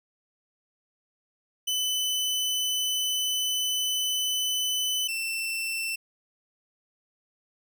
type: tone pair in turn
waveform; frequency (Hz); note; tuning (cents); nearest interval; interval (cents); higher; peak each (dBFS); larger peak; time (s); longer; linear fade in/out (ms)
sawtooth; 3011 / 2682; F#7 / E7; +30 / +29; major second; 201; first; -22 / -25; first; 1.67-5.08 / 5.08-5.96; first; 10
effects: none